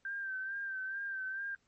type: tone with vibrato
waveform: sine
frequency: 1568 Hz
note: G6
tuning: in tune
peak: -36 dBFS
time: 0.05-1.55 s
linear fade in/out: 2 ms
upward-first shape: sine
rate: 2.3 Hz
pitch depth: 45 cents each way
effects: pink hiss -75 dBFS RMS until 1.67 s + MP3 32 kbps